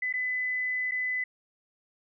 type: tone with dropouts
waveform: sine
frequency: 2007 Hz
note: B6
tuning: 27 cents sharp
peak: -27 dBFS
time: 0.02-1.24 s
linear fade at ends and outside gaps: 5 ms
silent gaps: 0.127-0.137 / 0.912-0.918 s
effects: none